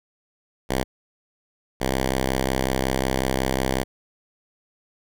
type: tone pair in turn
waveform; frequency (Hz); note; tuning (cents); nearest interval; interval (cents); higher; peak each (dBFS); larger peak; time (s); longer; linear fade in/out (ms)
5% pulse; 65.2 / 65.49; C2 / C2; -5 / +2; unison; 7; second; -10; neither; 0.69-0.84 / 1.8-3.84; second; 20
effects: none